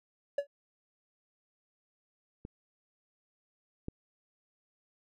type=tone with exponential decay; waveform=triangle; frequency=568 Hz; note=C#5; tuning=42 cents sharp; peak=-22 dBFS; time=0.38-0.47 s; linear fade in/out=5 ms; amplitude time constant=18 ms
type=clicks; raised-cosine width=3 ms; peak=-29 / -24 dBFS; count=2; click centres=2.451 / 3.884 s
effects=none